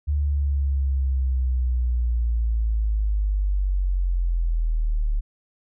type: linear sweep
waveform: sine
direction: down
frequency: 73.42 to 36.5 Hz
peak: -19 dBFS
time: 0.07-5.21 s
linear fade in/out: 20 ms
effects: none